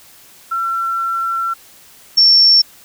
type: tone pair in turn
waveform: sine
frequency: 1353 / 5442 Hz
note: E6 / F8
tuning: +45 / -46 cents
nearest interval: 2 octaves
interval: 2409 cents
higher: second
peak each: -16 / -6 dBFS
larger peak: second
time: 0.51-1.54 / 2.17-2.62 s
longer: first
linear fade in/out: 10 ms
effects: white hiss -44 dBFS RMS until 2.84 s